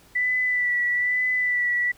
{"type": "tone with vibrato", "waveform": "sine", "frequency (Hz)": 1975.5, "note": "B6", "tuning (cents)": 0, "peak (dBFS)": -20, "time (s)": [0.15, 1.92], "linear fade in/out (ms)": 10, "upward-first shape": "sine", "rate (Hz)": 1.1, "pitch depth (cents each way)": 27, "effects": ["pink hiss -54 dBFS RMS until 1.97 s"]}